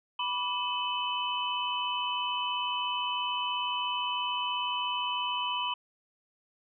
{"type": "tone cluster", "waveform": "sine", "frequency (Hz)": [984, 1161, 2584, 3018], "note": ["B5", "D6", "E7", "F#7"], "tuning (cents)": [-7, -20, -35, 34], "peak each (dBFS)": [-32, -39, -38, -33], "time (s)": [0.19, 5.74], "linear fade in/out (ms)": 5, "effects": []}